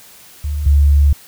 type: tone pair in turn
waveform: sine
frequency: 73.42 / 71.66 Hz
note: D2 / D2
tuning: 0 / -42 cents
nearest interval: unison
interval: 42 cents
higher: first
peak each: -17 / -7 dBFS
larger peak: second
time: 0.44-0.66 / 0.66-1.13 s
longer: second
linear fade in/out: 5 ms
effects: white hiss -42 dBFS RMS until 1.27 s